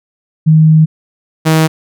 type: tone pair in turn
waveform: sine / sawtooth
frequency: 157.3 / 158.85 Hz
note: D#3 / D#3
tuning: +19 / +36 cents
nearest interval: unison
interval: 17 cents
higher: second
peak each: -3 dBFS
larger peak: neither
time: 0.46-0.86 / 1.45-1.68 s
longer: first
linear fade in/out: 20 ms
effects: none